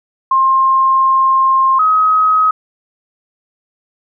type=tone pair in turn; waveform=sine; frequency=1061 / 1268 Hz; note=C6 / D#6; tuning=+24 / +32 cents; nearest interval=minor third; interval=308 cents; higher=second; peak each=-8 dBFS; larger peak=neither; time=0.31-1.79 / 1.79-2.51 s; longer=first; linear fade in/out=5 ms; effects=none